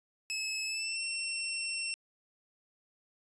20% pulse tone with pitch glide, 2591 to 2712 Hz, E7 to E7, -30 to +49 cents, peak -28 dBFS, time 0.3-1.94 s, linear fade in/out 0 ms, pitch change +79 cents, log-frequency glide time 0.65-1.02 s, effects resampled to 22050 Hz

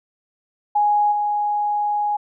sine tone with level steps, 830.6 Hz, G#5, in tune, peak -14 / -18 dBFS, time 0.75-2.17 s, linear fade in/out 10 ms, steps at 1.11 s, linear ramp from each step 20 ms, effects none

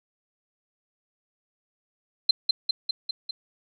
sine tone with echo, 4117 Hz, C8, 29 cents flat, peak -13 dBFS, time 2.29-2.31 s, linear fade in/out 5 ms, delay 200 ms, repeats 5, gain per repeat -3 dB, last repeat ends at 3.31 s, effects none

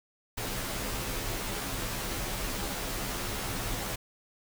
pink noise with comb filter, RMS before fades -34 dBFS, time 0.37-3.96 s, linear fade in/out 10 ms, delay 13 ms, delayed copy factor -0.85, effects none

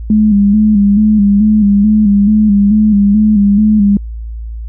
sine tone with vibrato, 207.7 Hz, G#3, in tune, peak -5 dBFS, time 0.1-3.97 s, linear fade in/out 2 ms, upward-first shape square, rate 2.3 Hz, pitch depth 51 cents each way, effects added 56 Hz sine -20 dBFS peak until 4.68 s

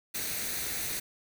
white noise with comb filter, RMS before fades -34 dBFS, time 0.14-1 s, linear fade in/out 10 ms, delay 0.48 ms, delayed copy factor +0.5, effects none

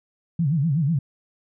sine tone with vibrato, 151.8 Hz, D#3, 42 cents flat, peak -18 dBFS, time 0.39-0.99 s, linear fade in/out 5 ms, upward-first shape sine, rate 8.1 Hz, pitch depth 220 cents each way, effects none

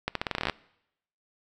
accelerating click train, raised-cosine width 0.3 ms, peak -11 dBFS, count 13, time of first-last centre 0.08-0.497 s, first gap 73 ms, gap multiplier 0.85, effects noise-tail reverb RT60 0.8 s tail -22 dB re dry

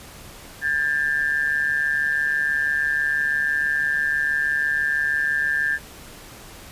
sine tone pair together, 1613.9 / 1760 Hz, G6 / A6, +50 / 0 cents, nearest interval major second, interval 150 cents, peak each -22 dBFS, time 0.61-5.79 s, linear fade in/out 50 ms, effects pink hiss -42 dBFS RMS until 6.71 s + resampled to 32000 Hz

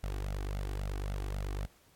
sawtooth tone with flanger, 49.07 Hz, G1, 2 cents sharp, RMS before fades -36 dBFS, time 0.03-1.66 s, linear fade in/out 10 ms, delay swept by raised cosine 1.4 to 2.7 ms, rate 3.7 Hz, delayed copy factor +0.8, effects pink hiss -65 dBFS RMS until 1.95 s + AAC 64 kbps

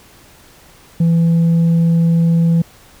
triangle tone with tanh clipping, 166.9 Hz, E3, 22 cents sharp, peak -10 dBFS, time 1-2.62 s, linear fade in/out 5 ms, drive 7 dB, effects pink hiss -45 dBFS RMS until 3 s

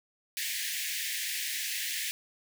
pink high-pass noise, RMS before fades -34 dBFS, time 0.37-2.11 s, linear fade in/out 0 ms, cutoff 1700 Hz, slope 96 dB/octave, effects none

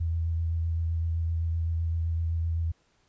sine tone with vibrato, 82.6 Hz, E2, 4 cents sharp, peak -25 dBFS, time 0-2.72 s, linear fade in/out 10 ms, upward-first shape sine, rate 7.8 Hz, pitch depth 18 cents each way, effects pink hiss -68 dBFS RMS until 3.08 s + resampled to 16000 Hz

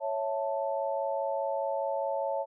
sine chord, A major, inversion first, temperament equal, 554.4 / 659.3 / 880 Hz, C#5 / E5 / A5, 0 / 0 / 0 cents, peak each -31 / -34 / -34 dBFS, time 0-2.46 s, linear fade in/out 50 ms, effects none

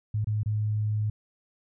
sine tone with dropouts, 106.5 Hz, G#2, 44 cents sharp, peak -24 dBFS, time 0.14-1.1 s, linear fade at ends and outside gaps 5 ms, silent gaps 0.245-0.27 / 0.433-0.459 s, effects none

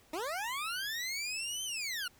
20% pulse linear two-way sweep, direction up then down, 293.7 to 3125 to 1375 Hz, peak -30 dBFS, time 0.13-2.08 s, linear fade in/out 5 ms, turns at 1.64 s, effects pink hiss -63 dBFS RMS until 2.19 s

